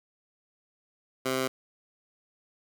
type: tone with high-pass filter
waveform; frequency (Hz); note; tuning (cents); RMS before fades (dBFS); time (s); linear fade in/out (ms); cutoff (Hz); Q
15% pulse; 130.81; C3; 0; -29; 1.25-1.48; 10; 300; 0.57
effects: none